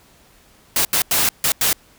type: noise bursts at uneven times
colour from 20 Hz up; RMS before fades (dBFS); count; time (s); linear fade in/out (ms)
white; -17; 5; 0.76-0.85 / 0.93-1.02 / 1.11-1.29 / 1.44-1.52 / 1.61-1.73; 2
effects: pink hiss -52 dBFS RMS until 1.98 s